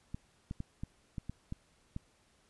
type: clicks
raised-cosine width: 5 ms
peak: -26 dBFS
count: 8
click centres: 0.145 / 0.511 / 0.604 / 0.835 / 1.182 / 1.296 / 1.524 / 1.964 s
effects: pink hiss -69 dBFS RMS until 2.49 s + resampled to 24000 Hz